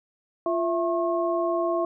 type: tone cluster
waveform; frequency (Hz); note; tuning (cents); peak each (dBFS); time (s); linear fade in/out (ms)
sine; 345.5 / 663 / 1082; F4 / E5 / C#6; -19 / +10 / -42; -26 / -25 / -30; 0.46-1.85; 2
effects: none